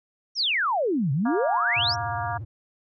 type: exponential two-way sweep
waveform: sine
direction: down then up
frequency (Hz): 5920 to 128 to 5920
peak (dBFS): -21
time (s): 0.35-1.96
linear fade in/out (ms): 50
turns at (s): 1.12
type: harmonic tone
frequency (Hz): 235.8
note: A#3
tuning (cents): +20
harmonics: 3 / 4 / 5 / 6 / 7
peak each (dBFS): -30 / -32 / -34 / -36 / -37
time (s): 1.25-2.38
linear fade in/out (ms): 10
type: tone with vibrato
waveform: triangle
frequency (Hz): 103.83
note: G#2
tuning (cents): 0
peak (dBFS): -30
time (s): 1.76-2.45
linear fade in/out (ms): 10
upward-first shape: sine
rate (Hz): 17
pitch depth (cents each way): 270
effects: none